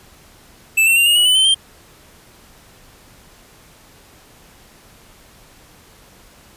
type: tone with pitch steps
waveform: square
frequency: 2637 / 2706 / 2778 / 2851 / 2926 / 3003 / 3082 / 3163 Hz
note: E7 / E7 / F7 / F7 / F#7 / F#7 / G7 / G7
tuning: 0 / +45 / -10 / +35 / -20 / +25 / -30 / +15 cents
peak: -11 dBFS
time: 0.77-1.546 s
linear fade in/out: 10 ms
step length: 97 ms
effects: pink hiss -47 dBFS RMS until 6.56 s + resampled to 32000 Hz